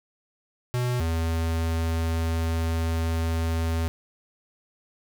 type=tone pair in turn; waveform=square; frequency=123.47 / 82.07 Hz; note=B2 / E2; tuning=0 / -7 cents; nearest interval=perfect fifth; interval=707 cents; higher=first; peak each=-24 dBFS; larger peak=neither; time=0.74-1 / 1-3.88 s; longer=second; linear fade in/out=0 ms; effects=none